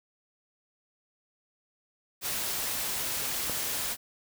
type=noise; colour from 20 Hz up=white; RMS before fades=-32 dBFS; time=2.21-3.97 s; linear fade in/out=50 ms
type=click; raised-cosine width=1 ms; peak=-20 dBFS; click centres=3.497 s
effects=none